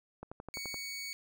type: click train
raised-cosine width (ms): 1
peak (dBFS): -29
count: 7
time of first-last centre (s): 0.23-0.743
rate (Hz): 11.7
type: tone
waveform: 20% pulse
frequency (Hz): 2235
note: C#7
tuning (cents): +14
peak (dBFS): -34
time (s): 0.54-1.13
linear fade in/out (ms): 0
effects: none